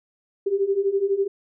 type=beating tone pair; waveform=sine; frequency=386.6 / 398.6 Hz; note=G4 / G4; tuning=-24 / +29 cents; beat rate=12 Hz; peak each=-24 / -21 dBFS; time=0.46-1.28 s; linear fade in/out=10 ms; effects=none